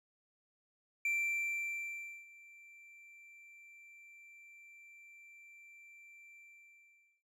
triangle tone with ADSR envelope, 2349 Hz, D7, in tune, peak -29 dBFS, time 1.05-7.23 s, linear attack 3 ms, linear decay 1200 ms, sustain -24 dB, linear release 870 ms, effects none

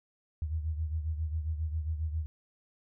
sine beating tone pair, 77.78 / 85.18 Hz, D#2 / F2, 0 / -43 cents, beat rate 7.4 Hz, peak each -31 / -38 dBFS, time 0.42-2.26 s, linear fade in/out 0 ms, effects none

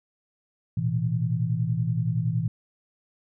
sine tone cluster, 113.6 / 124.2 / 163.9 Hz, A#2 / B2 / E3, -44 / +10 / -10 cents, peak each -27 dBFS, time 0.77-2.48 s, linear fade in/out 5 ms, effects none

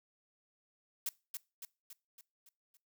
blue noise with echo, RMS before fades -36 dBFS, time 1.06-1.09 s, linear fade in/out 2 ms, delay 280 ms, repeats 6, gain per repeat -5 dB, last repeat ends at 2.77 s, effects noise-tail reverb RT60 0.3 s tail -23 dB re dry

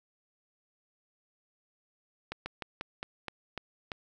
slowing click train, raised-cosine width 0.3 ms, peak -20 dBFS, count 8, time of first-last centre 2.32-3.918 s, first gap 140 ms, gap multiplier 1.16, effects none

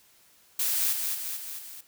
blue noise with echo, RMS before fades -27 dBFS, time 0.59-0.93 s, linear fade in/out 5 ms, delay 220 ms, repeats 4, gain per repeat -4 dB, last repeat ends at 1.81 s, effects white hiss -60 dBFS RMS until 1.87 s

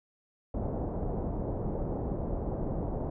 pink low-pass noise, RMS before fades -33 dBFS, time 0.54-3.1 s, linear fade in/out 5 ms, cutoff 730 Hz, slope 24 dB/octave, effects none

